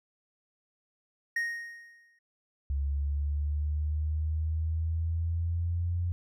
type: tone with exponential decay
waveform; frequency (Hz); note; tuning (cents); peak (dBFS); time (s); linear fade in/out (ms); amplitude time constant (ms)
triangle; 1864.7; A#6; 0; -24; 1.36-2.19; 5; 180
type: linear sweep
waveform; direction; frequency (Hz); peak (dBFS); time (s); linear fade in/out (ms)
sine; up; 69.3 to 88; -27; 2.7-6.12; 0
effects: none